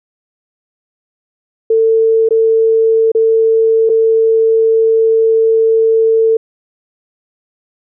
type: tone with dropouts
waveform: sine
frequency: 447.9 Hz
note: A4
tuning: 31 cents sharp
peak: -7 dBFS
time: 1.7-6.37 s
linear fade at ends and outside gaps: 5 ms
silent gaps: 2.289-2.307 / 3.118-3.149 / 3.893-3.897 s
effects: none